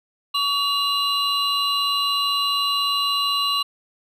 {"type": "tone cluster", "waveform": "triangle", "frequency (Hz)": [1134, 2831, 3997], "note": ["C#6", "F7", "B7"], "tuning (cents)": [39, 23, 20], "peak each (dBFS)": -22, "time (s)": [0.34, 3.63], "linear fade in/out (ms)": 10, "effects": ["resampled to 32000 Hz"]}